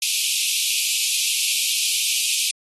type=high-pass noise; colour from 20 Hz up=pink; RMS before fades=-22 dBFS; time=0.02-2.51 s; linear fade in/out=2 ms; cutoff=2400 Hz; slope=96 dB/octave; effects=AAC 32 kbps